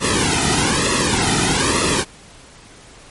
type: noise with flanger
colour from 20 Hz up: pink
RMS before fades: -17 dBFS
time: 0-2.05 s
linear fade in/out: 50 ms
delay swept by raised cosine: 1.3 to 1.83 ms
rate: 1.1 Hz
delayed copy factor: -0.9
effects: pink hiss -43 dBFS RMS until 3.1 s + MP3 48 kbps